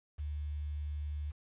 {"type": "tone with quantisation", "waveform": "sine", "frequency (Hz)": 74, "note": "D2", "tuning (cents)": 14, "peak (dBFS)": -35, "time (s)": [0.18, 1.32], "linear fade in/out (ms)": 20, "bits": 10, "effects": ["resampled to 8000 Hz"]}